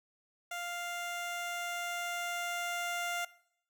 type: tone with level ramp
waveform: 15% pulse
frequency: 698.5 Hz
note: F5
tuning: in tune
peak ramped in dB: -31 to -27 dBFS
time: 0.51-3.25 s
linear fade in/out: 5 ms
effects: noise-tail reverb RT60 0.7 s tail -20 dB re dry

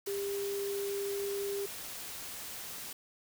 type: tone in noise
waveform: sine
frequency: 400 Hz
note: G4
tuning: 35 cents sharp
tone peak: -33 dBFS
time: 0.07-1.66 s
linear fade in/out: 5 ms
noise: white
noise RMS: -43 dBFS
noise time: 0.06-2.93 s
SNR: +7 dB
effects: none

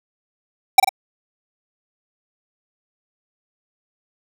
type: tone with echo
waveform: square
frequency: 774 Hz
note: G5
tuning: 22 cents flat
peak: -4 dBFS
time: 0.78-0.8 s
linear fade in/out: 5 ms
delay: 46 ms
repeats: 2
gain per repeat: -6 dB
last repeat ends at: 0.892 s
effects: none

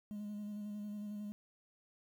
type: tone with vibrato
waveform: sine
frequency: 207.7 Hz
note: G#3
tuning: in tune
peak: -38 dBFS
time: 0.11-1.32 s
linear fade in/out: 0 ms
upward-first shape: square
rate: 11 Hz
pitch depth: 19 cents each way
effects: tanh soft clip ceiling -40 dBFS + 11-bit

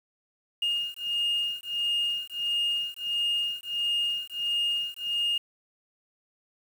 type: beating tone pair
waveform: sine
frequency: 2839 / 2840.5 Hz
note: F7 / F7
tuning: +28 / +29 cents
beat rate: 1.5 Hz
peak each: -28 dBFS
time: 0.62-5.38 s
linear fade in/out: 5 ms
effects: tanh soft clip ceiling -21 dBFS + 8-bit

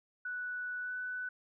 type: tone with pitch glide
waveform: sine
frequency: 1480 to 1494.6 Hz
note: F#6 to F#6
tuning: 0 to +17 cents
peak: -36 dBFS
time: 0.25-1.29 s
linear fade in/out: 5 ms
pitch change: +17 cents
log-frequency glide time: 0.81-0.93 s
effects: none

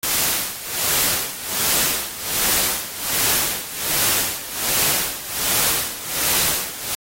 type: noise with tremolo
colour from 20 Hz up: white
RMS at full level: -18 dBFS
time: 0.03-6.95 s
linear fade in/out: 2 ms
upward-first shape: sine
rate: 1.3 Hz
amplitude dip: 80%
effects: AAC 48 kbps

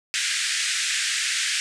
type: band-pass noise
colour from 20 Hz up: pink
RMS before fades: -25 dBFS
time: 0.14-1.6 s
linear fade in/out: 0 ms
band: 1600 to 9100 Hz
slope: 48 dB/octave
effects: none

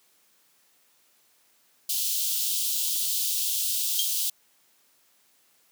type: high-pass noise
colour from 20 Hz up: white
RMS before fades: -27 dBFS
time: 1.89-4.3 s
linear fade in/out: 5 ms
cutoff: 3000 Hz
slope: 48 dB/octave
type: tone with exponential decay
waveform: 35% pulse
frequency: 3210 Hz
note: G7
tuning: 40 cents sharp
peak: -19 dBFS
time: 3.99-4.12 s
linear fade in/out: 1 ms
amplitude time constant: 28 ms
effects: white hiss -64 dBFS RMS until 5.71 s + high-pass 150 Hz 12 dB/octave

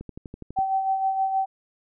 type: click train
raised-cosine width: 3 ms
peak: -24 dBFS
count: 8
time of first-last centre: 0.01-0.589 s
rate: 12.1 Hz
type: tone with tremolo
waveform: sine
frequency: 770 Hz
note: G5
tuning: 31 cents flat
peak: -19 dBFS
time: 0.56-1.46 s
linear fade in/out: 20 ms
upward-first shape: sine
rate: 6.4 Hz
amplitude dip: 50%
effects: none

